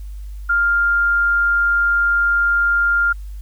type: tone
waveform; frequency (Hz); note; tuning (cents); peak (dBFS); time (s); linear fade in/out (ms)
sine; 1400; F6; +4; -13; 0.49-3.13; 10
effects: added 50 Hz sine -28 dBFS peak until 3.41 s + white hiss -55 dBFS RMS until 3.41 s